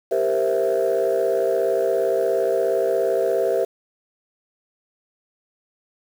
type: chord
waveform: sine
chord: C dominant seventh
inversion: second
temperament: equal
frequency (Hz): 392 / 466.2 / 523.3 / 659.3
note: G4 / Bb4 / C5 / E5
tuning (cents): 0 / 0 / 0 / 0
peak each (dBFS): -22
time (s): 0.11-3.65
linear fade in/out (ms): 10
effects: tanh soft clip ceiling -12 dBFS + 7-bit